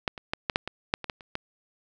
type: clicks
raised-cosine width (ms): 0.3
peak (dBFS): -9 / -23 / -11 / -9 / -6 / -16 / -6 / -19 / -15 / -29 / -14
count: 11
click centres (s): 0.078 / 0.178 / 0.335 / 0.498 / 0.559 / 0.676 / 0.939 / 1.043 / 1.098 / 1.208 / 1.354
effects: none